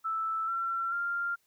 sine tone with pitch steps, 1318.5 / 1355.6 / 1393.7 Hz, E6 / E6 / F6, 0 / +48 / -4 cents, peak -29 dBFS, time 0.04-1.36 s, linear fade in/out 20 ms, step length 440 ms, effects white hiss -72 dBFS RMS until 1.46 s

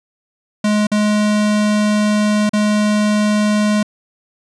square tone with dropouts, 210.2 Hz, G#3, 21 cents sharp, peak -13 dBFS, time 0.64-3.83 s, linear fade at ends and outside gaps 5 ms, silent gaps 0.87-0.916 / 2.494-2.533 s, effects resampled to 22050 Hz

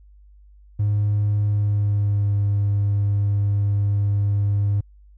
triangle tone with pitch glide, 103.5 to 101.43 Hz, G#2 to G#2, -5 to -40 cents, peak -14 dBFS, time 0.79-4.81 s, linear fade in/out 10 ms, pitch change -35 cents, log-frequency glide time 1.48-2.37 s, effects tanh soft clip ceiling -13 dBFS + added 50 Hz sine -46 dBFS peak until 5.17 s

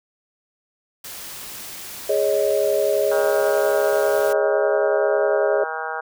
white noise, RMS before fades -35 dBFS, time 1.04-4.33 s, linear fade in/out 5 ms
sine chord, Ab suspended fourth, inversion none, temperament equal with one note detuned, 415.3 / 554.4 / 626.2 Hz, Ab4 / Db5 / Eb5, 0 / 0 / +11 cents, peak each -21 dBFS, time 2.09-5.64 s, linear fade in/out 5 ms
harmonic tone, 159.1 Hz, D#3, 39 cents sharp, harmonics 3 / 4 / 5 / 6 / 7 / 8 / 9 / 10, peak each -34 / -35 / -30 / -34 / -36 / -35 / -31 / -34 dBFS, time 3.11-6.01 s, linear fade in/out 10 ms
effects none

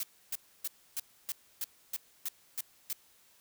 blue noise bursts, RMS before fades -35 dBFS, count 10, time 0-2.93 s, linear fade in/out 2 ms, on 32 ms, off 290 ms, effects white hiss -64 dBFS RMS until 3.4 s

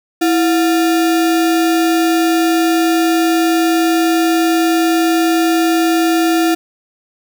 sine tone with sample-and-hold, 329.6 Hz, E4, in tune, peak -10 dBFS, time 0.21-6.55 s, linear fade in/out 10 ms, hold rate 1050 Hz, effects none

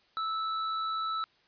sine tone with hard clipping, 1312 Hz, E6, 9 cents flat, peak -32 dBFS, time 0.17-1.24 s, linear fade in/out 0 ms, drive 14 dB, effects white hiss -66 dBFS RMS until 1.47 s + resampled to 11025 Hz

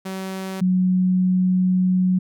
sawtooth / sine tone pair in turn, 190 / 184.06 Hz, F#3 / F#3, +46 / -9 cents, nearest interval minor second, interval 55 cents, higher first, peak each -23 / -15 dBFS, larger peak second, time 0.05-0.61 / 0.61-2.19 s, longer second, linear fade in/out 10 ms, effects none

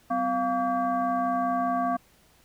sine tone with frequency modulation, 698.5 Hz, F5, in tune, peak -23 dBFS, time 0.1-1.97 s, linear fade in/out 10 ms, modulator 444 Hz, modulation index 1.1, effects pink hiss -60 dBFS RMS until 2.44 s

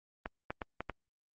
clicks, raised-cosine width 0.5 ms, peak -21 dBFS, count 5, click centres 0.259 / 0.505 / 0.618 / 0.806 / 0.897 s, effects Opus 24 kbps

